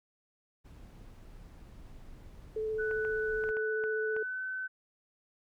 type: noise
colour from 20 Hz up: brown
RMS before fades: -50 dBFS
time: 0.64-3.52 s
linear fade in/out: 20 ms
type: tone with vibrato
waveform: sine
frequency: 435.7 Hz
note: A4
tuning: 17 cents flat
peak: -31 dBFS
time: 2.56-4.23 s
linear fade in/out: 5 ms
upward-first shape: square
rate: 15 Hz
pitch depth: 8 cents each way
type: tone with pitch glide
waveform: sine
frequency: 1489 to 1520.3 Hz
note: F#6 to F#6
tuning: +11 to +47 cents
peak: -34 dBFS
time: 2.78-4.68 s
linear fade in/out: 20 ms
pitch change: +36 cents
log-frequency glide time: 4.09-4.43 s
type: clicks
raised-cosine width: 0.5 ms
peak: -30 dBFS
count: 7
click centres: 2.912 / 3.05 / 3.439 / 3.49 / 3.569 / 3.839 / 4.165 s
effects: none